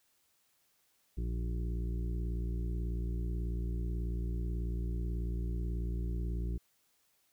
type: harmonic tone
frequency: 58.27 Hz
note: A#1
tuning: in tune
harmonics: 1 / 2 / 3 / 5 / 6 / 7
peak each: -33 / -42 / -43 / -50 / -49 / -54 dBFS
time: 1.17-6.58 s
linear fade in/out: 10 ms
effects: white hiss -73 dBFS RMS until 7.32 s